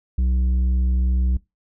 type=tone with tanh clipping; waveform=sine; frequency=62.7 Hz; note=B1; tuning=27 cents sharp; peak=-18 dBFS; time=0.18-1.37 s; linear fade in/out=5 ms; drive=7 dB; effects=noise-tail reverb RT60 0.2 s tail -21 dB re dry